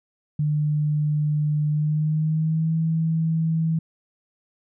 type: tone with pitch glide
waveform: sine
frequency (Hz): 150 to 161.7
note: D3 to E3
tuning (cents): +37 to -33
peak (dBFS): -19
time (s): 0.39-3.79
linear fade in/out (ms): 5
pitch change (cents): +130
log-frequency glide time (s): 1.7-2.74
effects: none